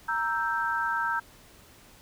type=chord; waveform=sine; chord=E diminished; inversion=second; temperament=equal; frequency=932.3 / 1318.5 / 1568 Hz; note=Bb5 / E6 / G6; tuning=0 / 0 / 0 cents; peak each=-30 / -31 / -29 dBFS; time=0.08-1.2 s; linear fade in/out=10 ms; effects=pink hiss -54 dBFS RMS until 2.01 s